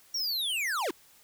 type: linear sweep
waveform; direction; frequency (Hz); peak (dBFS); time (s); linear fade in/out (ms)
square; down; 5700 to 273.4; -29; 0.14-0.91; 5
effects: white hiss -59 dBFS RMS until 1.23 s